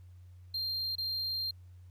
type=tone with dropouts; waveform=triangle; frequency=4186 Hz; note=C8; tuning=in tune; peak=-31 dBFS; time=0.54-1.51 s; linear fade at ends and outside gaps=5 ms; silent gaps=0.955-0.981 s; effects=added 90 Hz sine -50 dBFS peak until 1.9 s + pink hiss -74 dBFS RMS until 1.9 s